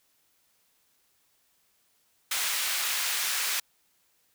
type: high-pass noise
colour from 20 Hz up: pink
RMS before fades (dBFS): -29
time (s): 2.31-3.6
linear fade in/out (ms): 5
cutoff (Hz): 1700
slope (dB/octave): 12
effects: white hiss -69 dBFS RMS until 4.34 s